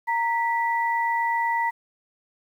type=tone pair together; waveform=sine; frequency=927 / 1964.2 Hz; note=A#5 / B6; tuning=-10 / -10 cents; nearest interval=octave + minor second; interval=1300 cents; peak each=-22 / -27 dBFS; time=0.07-1.71 s; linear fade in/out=20 ms; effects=9-bit